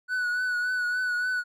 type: tone with vibrato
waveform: triangle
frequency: 1480 Hz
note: F#6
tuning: in tune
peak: -23 dBFS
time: 0.08-1.44 s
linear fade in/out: 50 ms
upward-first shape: triangle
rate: 3.5 Hz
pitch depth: 38 cents each way
effects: none